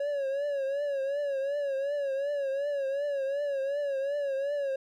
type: tone with vibrato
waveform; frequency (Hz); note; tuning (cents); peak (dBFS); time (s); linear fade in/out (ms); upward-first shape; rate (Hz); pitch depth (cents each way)
triangle; 559; C#5; +14; -26; 0-4.76; 5; triangle; 2.7; 88
effects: none